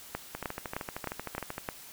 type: two click trains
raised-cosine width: 0.5 ms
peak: -17 / -20 dBFS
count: 6 / 17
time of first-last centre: 0.15-1.688 / 0.35-1.581 s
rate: 3.25 / 13 Hz
effects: white hiss -49 dBFS RMS until 1.92 s